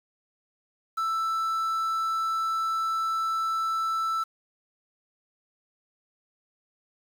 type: tone with quantisation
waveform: triangle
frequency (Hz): 1325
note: E6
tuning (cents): +9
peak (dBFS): -23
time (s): 0.97-4.24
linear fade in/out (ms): 10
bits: 8
effects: none